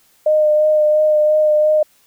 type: tone with vibrato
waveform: sine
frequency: 610 Hz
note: D#5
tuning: 34 cents flat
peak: -10 dBFS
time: 0.26-1.83 s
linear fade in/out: 5 ms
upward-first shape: sine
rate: 2.9 Hz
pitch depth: 16 cents each way
effects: white hiss -55 dBFS RMS until 2.06 s